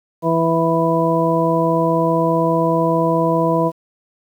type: harmonic tone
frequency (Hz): 164.81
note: E3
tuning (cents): 0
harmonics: 1 / 2 / 3 / 4 / 6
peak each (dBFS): -20 / -20 / -20 / -20 / -20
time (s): 0.22-3.72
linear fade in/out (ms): 50
effects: 8-bit